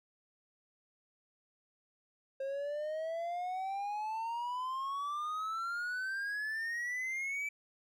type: exponential sweep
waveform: triangle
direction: up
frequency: 534 to 2322 Hz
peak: -33 dBFS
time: 2.4-7.49 s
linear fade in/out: 5 ms
effects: none